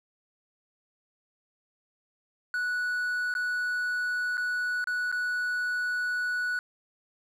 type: tone with dropouts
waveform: triangle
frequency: 1474 Hz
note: F#6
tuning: 7 cents flat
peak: -25 dBFS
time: 2.54-6.59 s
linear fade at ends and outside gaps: 1 ms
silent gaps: 3.34-3.351 / 4.371-4.378 / 4.842-4.872 / 5.116-5.125 s
effects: none